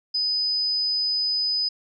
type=tone; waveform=sine; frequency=5000 Hz; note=D#8; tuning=8 cents sharp; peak=-21 dBFS; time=0.14-1.69 s; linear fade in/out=10 ms; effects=none